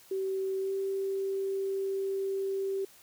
sine tone with pitch glide, 383.5 to 388.9 Hz, G4 to G4, -38 to -14 cents, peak -29 dBFS, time 0.11-2.85 s, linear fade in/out 5 ms, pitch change +24 cents, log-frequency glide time 0.59-0.73 s, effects white hiss -57 dBFS RMS until 3.02 s

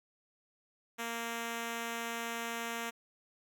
5% pulse tone, 231.9 Hz, A#3, 9 cents flat, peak -25 dBFS, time 0.98-2.91 s, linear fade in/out 20 ms, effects none

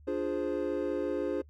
triangle chord, D half-diminished seventh, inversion none, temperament equal, 293.7 / 349.2 / 415.3 / 523.3 Hz, D4 / F4 / Ab4 / C5, 0 / 0 / 0 / 0 cents, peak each -33 dBFS, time 0.07-1.42 s, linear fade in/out 10 ms, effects noise-tail reverb RT60 0.1 s tail -24 dB re dry + added 74 Hz sine -52 dBFS peak until 1.49 s

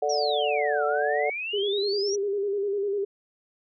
sine chord, D major, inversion second, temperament just, 440.5 / 587.3 / 734.2 Hz, A4 / D5 / F#5, +2 / 0 / -14 cents, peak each -27 / -27 / -27 dBFS, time 0.02-1.3 s, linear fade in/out 5 ms
sine exponential two-way sweep, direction down then up, 5920 to 1318.5 to 5920 Hz, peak -29 dBFS, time 0.09-2.16 s, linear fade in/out 10 ms, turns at 0.85 s
sine tone with vibrato, 402.5 Hz, G4, 46 cents sharp, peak -24 dBFS, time 1.53-3.05 s, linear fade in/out 10 ms, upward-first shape square, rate 10 Hz, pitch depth 41 cents each way
effects none

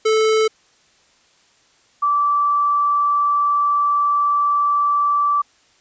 square / sine tone pair in turn, 437.5 / 1161.9 Hz, A4 / D6, -10 / -19 cents, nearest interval octave + perfect fourth, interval 1691 cents, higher second, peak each -14 dBFS, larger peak neither, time 0.05-0.48 / 2.02-5.42 s, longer second, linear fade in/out 10 ms, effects white hiss -56 dBFS RMS until 5.8 s + resampled to 16000 Hz

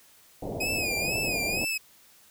white low-pass noise, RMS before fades -34 dBFS, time 0.42-1.65 s, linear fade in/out 5 ms, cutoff 740 Hz, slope 48 dB/octave
sawtooth tone with vibrato, 2500 Hz, D#7, 8 cents sharp, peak -24 dBFS, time 0.6-1.78 s, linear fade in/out 10 ms, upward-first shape sine, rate 2.1 Hz, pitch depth 97 cents each way
effects white hiss -57 dBFS RMS until 2.3 s

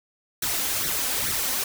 white noise with flanger, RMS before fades -26 dBFS, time 0.42-1.64 s, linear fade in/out 5 ms, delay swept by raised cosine 0.5 to 3.9 ms, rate 2.3 Hz, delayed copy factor +0.7, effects none

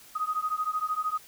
sine beating tone pair, 1245 / 1258 Hz, D#6 / D#6, +1 / +19 cents, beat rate 13 Hz, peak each -30 dBFS, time 0.15-1.18 s, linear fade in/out 10 ms, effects white hiss -52 dBFS RMS until 1.27 s

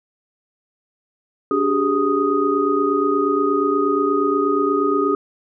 sine tone cluster, 288.3 / 385.5 / 413.9 / 1245 Hz, D4 / G4 / G#4 / D#6, -32 / -29 / -6 / +1 cents, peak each -21 dBFS, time 1.51-5.15 s, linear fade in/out 2 ms, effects none

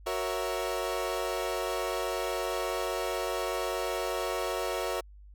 30% pulse chord, F# dominant seventh, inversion none, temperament equal, 370 / 466.2 / 554.4 / 659.3 Hz, F#4 / A#4 / C#5 / E5, 0 / 0 / 0 / 0 cents, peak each -33 dBFS, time 0.06-5.01 s, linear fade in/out 10 ms, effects added 50 Hz sine -48 dBFS peak until 5.34 s

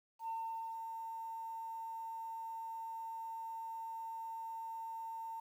sine tone with ADSR envelope, 904 Hz, A5, 47 cents sharp, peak -36 dBFS, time 0.19-5.4 s, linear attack 90 ms, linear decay 470 ms, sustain -5 dB, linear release 5 ms, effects tanh soft clip ceiling -34 dBFS + 11-bit

